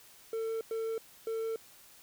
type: tone bursts at uneven times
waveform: triangle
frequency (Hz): 449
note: A4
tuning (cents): +35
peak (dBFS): -30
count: 3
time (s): 0.33-0.61 / 0.71-0.98 / 1.27-1.56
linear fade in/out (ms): 2
effects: white hiss -57 dBFS RMS until 2.02 s